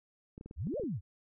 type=clicks; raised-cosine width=3 ms; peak=-33 dBFS; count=8; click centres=0.379 / 0.411 / 0.46 / 0.511 / 0.671 / 0.74 / 0.798 / 0.837 s
type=exponential two-way sweep; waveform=sine; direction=up then down; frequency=56.1 to 625 to 77.2 Hz; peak=-33 dBFS; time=0.56-1.01 s; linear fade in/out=50 ms; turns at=0.78 s
effects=none